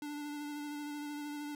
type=tone with vibrato; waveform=square; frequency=293.7 Hz; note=D4; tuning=in tune; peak=-40 dBFS; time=0.02-1.55 s; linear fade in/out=2 ms; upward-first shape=sine; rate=13 Hz; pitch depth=19 cents each way; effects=none